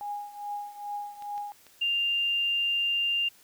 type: tone with tremolo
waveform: sine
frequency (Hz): 822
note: G#5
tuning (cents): -18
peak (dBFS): -30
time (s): 0.01-1.52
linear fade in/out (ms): 0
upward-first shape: triangle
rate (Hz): 2.4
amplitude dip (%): 85
type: clicks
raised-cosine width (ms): 0.2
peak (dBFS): -33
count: 3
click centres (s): 1.223 / 1.379 / 1.667
type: tone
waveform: sine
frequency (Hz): 2794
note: F7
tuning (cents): 0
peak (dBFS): -24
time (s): 1.81-3.29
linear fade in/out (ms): 10
effects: white hiss -58 dBFS RMS until 3.43 s